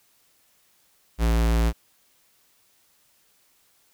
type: tone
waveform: square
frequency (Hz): 56.7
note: A#1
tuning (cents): -47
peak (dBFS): -19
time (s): 1.18-1.73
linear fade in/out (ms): 50
effects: white hiss -63 dBFS RMS until 3.93 s